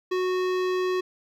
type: tone with hard clipping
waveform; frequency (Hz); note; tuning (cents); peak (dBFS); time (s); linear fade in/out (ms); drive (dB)
sine; 368.1; F#4; -9; -25; 0.11-1.01; 10; 18
effects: none